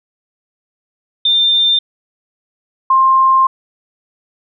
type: tone pair in turn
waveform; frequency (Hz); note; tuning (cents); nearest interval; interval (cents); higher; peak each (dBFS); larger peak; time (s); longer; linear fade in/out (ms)
sine; 3596 / 1056.8; A7 / C6; +37 / +17; octave + major sixth; 2120; first; -9 / -7; second; 1.25-1.79 / 2.9-3.47; second; 5
effects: none